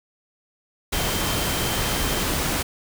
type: tone in noise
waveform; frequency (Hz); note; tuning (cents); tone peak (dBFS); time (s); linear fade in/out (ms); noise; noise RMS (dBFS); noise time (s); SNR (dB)
sine; 3136; G7; 0; -34; 0.93-2.23; 10; pink; -24; 0.92-2.63; -13
effects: none